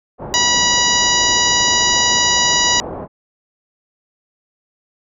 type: low-pass noise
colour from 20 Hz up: white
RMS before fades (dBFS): -28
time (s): 0.18-3.08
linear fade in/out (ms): 50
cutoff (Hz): 850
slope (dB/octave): 24
type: harmonic tone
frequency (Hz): 972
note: B5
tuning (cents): -28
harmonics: 1 / 2 / 3 / 4 / 5 / 6 / 7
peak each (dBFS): -20 / -20 / -20 / -20 / -20 / -20 / -20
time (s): 0.34-2.8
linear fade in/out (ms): 0
effects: none